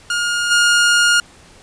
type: tone with level steps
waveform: sawtooth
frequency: 1422 Hz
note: F6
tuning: 31 cents sharp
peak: -13 / -7 dBFS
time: 0.1-1.2 s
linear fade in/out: 2 ms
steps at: 0.5 s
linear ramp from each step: 20 ms
effects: pink hiss -45 dBFS RMS until 1.62 s + resampled to 22050 Hz